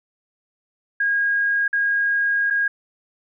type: tone with dropouts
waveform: sine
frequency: 1633 Hz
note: G#6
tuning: 30 cents flat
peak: -17 dBFS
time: 1-2.68 s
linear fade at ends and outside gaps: 5 ms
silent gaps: 1.68-1.729 / 2.502-2.506 s
effects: none

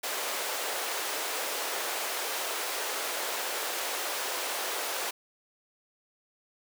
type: high-pass noise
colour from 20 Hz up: pink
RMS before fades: -33 dBFS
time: 0.03-5.11 s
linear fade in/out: 10 ms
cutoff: 440 Hz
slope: 24 dB/octave
effects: none

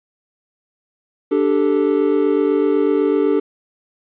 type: chord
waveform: triangle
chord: D suspended fourth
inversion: none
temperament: equal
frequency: 293.7 / 392 / 440 Hz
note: D4 / G4 / A4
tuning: 0 / 0 / 0 cents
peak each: -16 dBFS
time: 1.31-3.4 s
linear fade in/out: 10 ms
effects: resampled to 8000 Hz + 8-bit

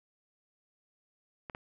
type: clicks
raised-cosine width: 0.5 ms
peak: -26 dBFS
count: 2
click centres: 1.498 / 1.549 s
effects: none

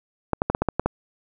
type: clicks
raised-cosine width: 1 ms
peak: -6 dBFS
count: 8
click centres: 0.333 / 0.419 / 0.5 / 0.549 / 0.62 / 0.687 / 0.796 / 0.86 s
effects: none

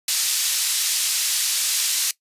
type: band-pass noise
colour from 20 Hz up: pink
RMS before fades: -22 dBFS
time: 0.08-2.11 s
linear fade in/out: 2 ms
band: 4300 to 12000 Hz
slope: 12 dB/octave
effects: noise-tail reverb RT60 0.1 s tail -19 dB re dry + resampled to 32000 Hz

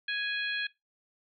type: harmonic tone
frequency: 830.6 Hz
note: G#5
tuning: in tune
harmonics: 2 / 3 / 4 / 5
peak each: -32 / -36 / -37 / -40 dBFS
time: 0.08-0.67 s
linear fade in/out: 5 ms
effects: noise-tail reverb RT60 0.2 s tail -20 dB re dry

